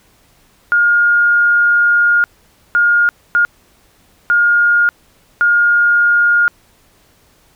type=tone bursts at uneven times; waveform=sine; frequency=1421 Hz; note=F6; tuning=30 cents sharp; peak=-8 dBFS; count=5; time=0.72-2.24 / 2.75-3.09 / 3.35-3.45 / 4.3-4.89 / 5.41-6.48 s; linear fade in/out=0 ms; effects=pink hiss -52 dBFS RMS until 7.55 s